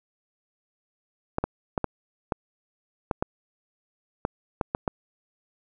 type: clicks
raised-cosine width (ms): 1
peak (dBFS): -10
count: 11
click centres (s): 1.384 / 1.44 / 1.778 / 1.843 / 2.322 / 3.112 / 3.225 / 4.251 / 4.612 / 4.749 / 4.878
effects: none